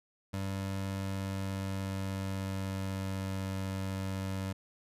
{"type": "tone with pitch glide", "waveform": "25% pulse", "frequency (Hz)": [97, 95.89], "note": ["G2", "G2"], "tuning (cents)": [-18, -38], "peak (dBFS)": -30, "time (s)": [0.33, 4.53], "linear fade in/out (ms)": 10, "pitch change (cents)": -20, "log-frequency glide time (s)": [0.96, 3.45], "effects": ["resampled to 32000 Hz"]}